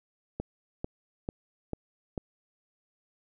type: click train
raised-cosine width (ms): 2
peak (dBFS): -19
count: 5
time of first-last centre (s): 0.4-2.178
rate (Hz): 2.25
effects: none